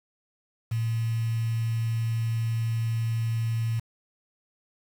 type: tone with quantisation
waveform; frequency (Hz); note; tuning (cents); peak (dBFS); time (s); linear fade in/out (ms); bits
sine; 114; A#2; -38; -24; 0.71-3.8; 10; 7
effects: none